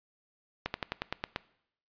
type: slowing click train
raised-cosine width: 0.3 ms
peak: -15 dBFS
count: 8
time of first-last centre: 0.66-1.361 s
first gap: 81 ms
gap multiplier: 1.07
effects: noise-tail reverb RT60 0.7 s tail -20 dB re dry + resampled to 11025 Hz